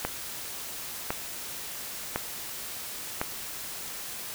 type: click train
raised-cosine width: 0.5 ms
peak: -12 dBFS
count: 4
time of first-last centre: 0.05-3.215 s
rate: 0.948 Hz
effects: white hiss -38 dBFS RMS until 4.34 s